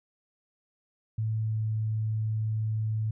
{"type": "tone with pitch glide", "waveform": "sine", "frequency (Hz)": [110, 109.24], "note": ["A2", "A2"], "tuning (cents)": [0, -12], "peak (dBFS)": -26, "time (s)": [1.18, 3.11], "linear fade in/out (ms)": 5, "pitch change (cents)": -12, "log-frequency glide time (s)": [1.38, 1.63], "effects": []}